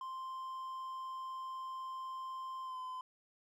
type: tone with pitch glide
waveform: triangle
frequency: 1046 to 1023.3 Hz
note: C6 to C6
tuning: -1 to -39 cents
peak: -39 dBFS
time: 0.01-3.01 s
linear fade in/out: 2 ms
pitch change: -38 cents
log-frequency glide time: 2.63-2.78 s
effects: none